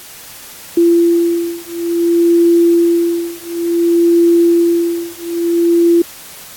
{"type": "beating tone pair", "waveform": "sine", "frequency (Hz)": [340.3, 340.87], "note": ["F4", "F4"], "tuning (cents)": [-45, -42], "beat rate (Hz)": 0.57, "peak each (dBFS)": -12, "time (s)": [0.77, 6.02], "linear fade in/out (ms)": 5, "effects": ["white hiss -34 dBFS RMS until 6.56 s", "AAC 64 kbps"]}